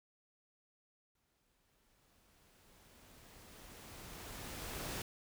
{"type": "noise with exponential growth", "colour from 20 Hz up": "pink", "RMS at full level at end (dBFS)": -41, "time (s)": [1.15, 5.02], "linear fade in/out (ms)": 2, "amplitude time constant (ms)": 840, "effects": []}